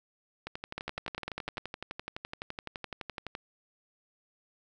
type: two click trains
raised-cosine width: 0.3 ms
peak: -21 / -19 dBFS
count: 35 / 9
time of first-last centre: 0.47-3.351 / 0.78-1.58 s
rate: 11.8 / 10 Hz
effects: none